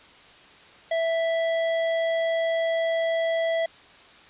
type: tone with tanh clipping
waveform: sine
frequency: 659.3 Hz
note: E5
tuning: in tune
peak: -24 dBFS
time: 0.91-3.66 s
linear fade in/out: 5 ms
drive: 16 dB
effects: white hiss -50 dBFS RMS until 4.29 s + resampled to 8000 Hz